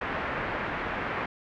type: low-pass noise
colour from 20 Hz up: white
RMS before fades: -32 dBFS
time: 0.01-1.26 s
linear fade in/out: 5 ms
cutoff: 2000 Hz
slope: 24 dB/octave
effects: none